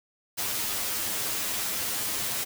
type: noise with comb filter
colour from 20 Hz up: white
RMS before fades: -30 dBFS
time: 0.37-2.45 s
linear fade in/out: 20 ms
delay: 9.6 ms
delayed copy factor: +1
effects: none